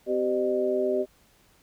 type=harmonic tone with a mistuned harmonic; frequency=128.4 Hz; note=C3; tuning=32 cents flat; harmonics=2 / 3 / 4 / 5; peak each=-32 / -25 / -35 / -27 dBFS; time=0.06-1.06 s; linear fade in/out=50 ms; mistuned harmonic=5; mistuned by=-95 cents; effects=pink hiss -61 dBFS RMS until 1.62 s